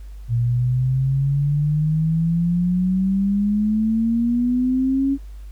sine exponential sweep, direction up, 116.4 to 278.2 Hz, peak -16 dBFS, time 0.28-5.18 s, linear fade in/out 50 ms, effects added 50 Hz sine -33 dBFS peak until 5.51 s + pink hiss -57 dBFS RMS until 5.51 s

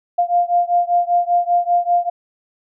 sine beating tone pair, 698.5 / 703.6 Hz, F5 / F5, 0 / +13 cents, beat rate 5.1 Hz, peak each -16 / -17 dBFS, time 0.18-2.1 s, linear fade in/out 10 ms, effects none

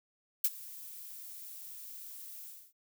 violet noise with ADSR envelope, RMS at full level -25 dBFS, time 0.44-2.73 s, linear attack 6 ms, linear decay 41 ms, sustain -22 dB, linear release 280 ms, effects none

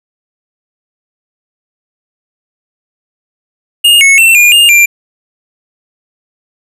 square tone with pitch steps, 2840 / 2198 / 2691 / 2425 / 2823 / 2374 Hz, F7 / C#7 / E7 / D#7 / F7 / D7, +28 / -15 / +35 / -45 / +18 / +18 cents, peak -3 dBFS, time 3.84-4.86 s, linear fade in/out 10 ms, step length 170 ms, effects resampled to 32000 Hz + 7-bit

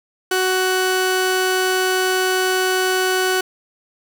sawtooth tone pair together, 372.5 / 745 Hz, F#4 / F#5, +12 / +12 cents, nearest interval octave, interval 1200 cents, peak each -14 dBFS, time 0.31-3.41 s, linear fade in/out 5 ms, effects none

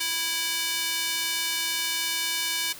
square tone with high-pass filter, 329.6 Hz, E4, in tune, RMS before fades -28 dBFS, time 0-2.73 s, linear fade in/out 10 ms, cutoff 2700 Hz, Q 0.95, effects white hiss -43 dBFS RMS until 2.79 s

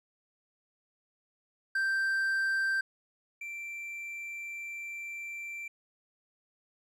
triangle tone pair in turn, 1568 / 2349 Hz, G6 / D7, 0 / 0 cents, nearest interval perfect fifth, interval 700 cents, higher second, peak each -25 / -36 dBFS, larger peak first, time 1.75-2.81 / 3.41-5.68 s, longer second, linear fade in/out 5 ms, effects none

